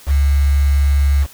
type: tone with quantisation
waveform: sine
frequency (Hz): 70.2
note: C#2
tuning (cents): +22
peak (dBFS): -10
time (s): 0.06-1.27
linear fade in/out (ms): 50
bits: 5
effects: white hiss -42 dBFS RMS until 1.33 s